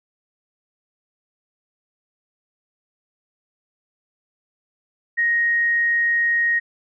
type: tone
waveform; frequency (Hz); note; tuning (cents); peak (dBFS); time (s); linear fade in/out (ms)
sine; 1873; A#6; +8; -16; 5.17-6.6; 20
effects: none